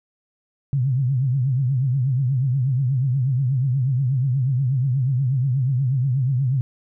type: tone with vibrato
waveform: sine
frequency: 130.81 Hz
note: C3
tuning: in tune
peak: -17 dBFS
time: 0.73-6.61 s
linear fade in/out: 0 ms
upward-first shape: triangle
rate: 8.3 Hz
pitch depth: 170 cents each way
effects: none